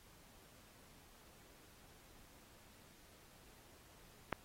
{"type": "click", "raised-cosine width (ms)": 0.5, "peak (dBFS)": -20, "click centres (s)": 4.327, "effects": ["pink hiss -64 dBFS RMS until 4.44 s", "AAC 48 kbps"]}